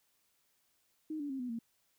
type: tone with pitch steps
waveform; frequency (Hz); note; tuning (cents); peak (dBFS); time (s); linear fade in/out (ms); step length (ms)
sine; 311.1 / 288.6 / 267.7 / 248.4 / 230.4; D#4 / D4 / C4 / B3 / A#3; 0 / -30 / +40 / +10 / -20; -36; 1.1-1.59; 5; 98
effects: white hiss -75 dBFS RMS until 1.98 s